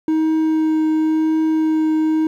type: tone with vibrato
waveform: triangle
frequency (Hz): 314.9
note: D#4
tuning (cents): +21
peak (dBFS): -12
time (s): 0.08-2.27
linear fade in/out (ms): 2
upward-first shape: triangle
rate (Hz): 0.94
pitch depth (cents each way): 11
effects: 9-bit